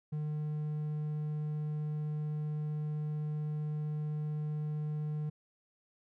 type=tone; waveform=triangle; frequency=151.3 Hz; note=D#3; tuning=48 cents flat; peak=-31 dBFS; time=0.12-5.3 s; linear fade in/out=10 ms; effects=none